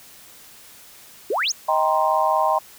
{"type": "exponential sweep", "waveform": "sine", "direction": "up", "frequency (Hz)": [353.3, 7040], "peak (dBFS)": -19, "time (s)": [1.3, 1.52], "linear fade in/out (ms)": 5}
{"type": "chord", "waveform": "sine", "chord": "C minor seventh", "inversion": "first", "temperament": "just", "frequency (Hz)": [627.9, 784.9, 941.9, 1046.5], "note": ["Eb5", "G5", "Bb5", "C6"], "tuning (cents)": [16, 2, 18, 0], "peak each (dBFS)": -22, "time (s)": [1.68, 2.59], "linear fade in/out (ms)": 10}
{"effects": ["white hiss -46 dBFS RMS until 2.78 s"]}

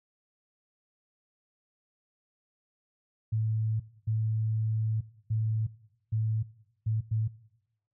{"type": "tone bursts at uneven times", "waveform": "sine", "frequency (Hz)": 110, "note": "A2", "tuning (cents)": 0, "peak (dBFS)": -25, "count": 6, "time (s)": [[3.32, 3.8], [4.07, 5.01], [5.3, 5.67], [6.12, 6.43], [6.86, 7.01], [7.11, 7.28]], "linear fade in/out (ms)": 10, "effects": ["noise-tail reverb RT60 0.9 s tail -20 dB re dry"]}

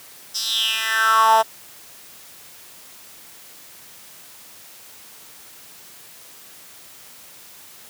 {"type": "tone with high-pass filter sweep", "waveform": "10% pulse", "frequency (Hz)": 222.5, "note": "A3", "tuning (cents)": 20, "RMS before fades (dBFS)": -18, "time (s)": [0.34, 1.43], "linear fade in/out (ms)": 20, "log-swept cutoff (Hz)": [5200, 730], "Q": 5.8, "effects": ["white hiss -44 dBFS RMS until 7.89 s", "high-pass 80 Hz 12 dB/octave"]}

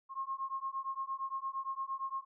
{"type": "beating tone pair", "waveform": "sine", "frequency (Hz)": [1071, 1079.7], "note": ["C6", "C#6"], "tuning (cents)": [40, -46], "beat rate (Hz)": 8.7, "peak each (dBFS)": [-39, -39], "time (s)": [0.09, 2.25], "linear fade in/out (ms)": 50, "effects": []}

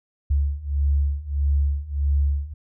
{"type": "beating tone pair", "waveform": "sine", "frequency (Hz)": [70.1, 71.7], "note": ["C#2", "D2"], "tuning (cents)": [20, -41], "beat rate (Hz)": 1.6, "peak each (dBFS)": [-23, -21], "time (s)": [0.3, 2.54], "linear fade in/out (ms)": 10, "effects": []}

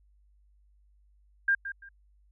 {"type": "tone with echo", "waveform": "sine", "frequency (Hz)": 1600, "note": "G6", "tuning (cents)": 35, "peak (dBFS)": -21, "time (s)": [1.48, 1.55], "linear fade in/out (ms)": 5, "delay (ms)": 170, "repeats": 2, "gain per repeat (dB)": -12, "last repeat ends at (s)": 1.89, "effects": ["added 50 Hz sine -60 dBFS peak until 2.31 s"]}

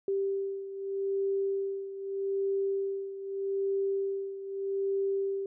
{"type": "beating tone pair", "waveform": "sine", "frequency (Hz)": [392, 392.81], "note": ["G4", "G4"], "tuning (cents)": [0, 4], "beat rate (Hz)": 0.81, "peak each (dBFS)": [-30, -35], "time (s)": [0.08, 5.46], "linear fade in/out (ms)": 2, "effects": []}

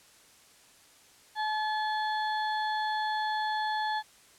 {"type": "harmonic tone", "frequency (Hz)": 860, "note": "A5", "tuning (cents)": -40, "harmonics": [1, 2, 4, 5], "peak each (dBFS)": [-29, -35, -41, -43], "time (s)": [1.35, 4.03], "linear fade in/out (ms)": 50, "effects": ["white hiss -58 dBFS RMS until 4.38 s", "low-pass 10000 Hz 12 dB/octave"]}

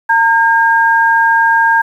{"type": "tone pair together", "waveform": "sine", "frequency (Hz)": [913.7, 1611], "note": ["A#5", "G6"], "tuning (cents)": [-35, 47], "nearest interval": "minor seventh", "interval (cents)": 982, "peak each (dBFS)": -10, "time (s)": [0.09, 1.82], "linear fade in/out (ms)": 10, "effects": ["7-bit"]}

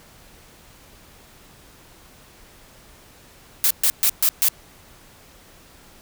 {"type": "noise bursts", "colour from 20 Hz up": "blue", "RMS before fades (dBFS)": -17, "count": 5, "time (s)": [3.64, 4.485], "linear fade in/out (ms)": 0, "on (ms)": 65, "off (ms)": 130, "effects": ["pink hiss -49 dBFS RMS until 6.01 s"]}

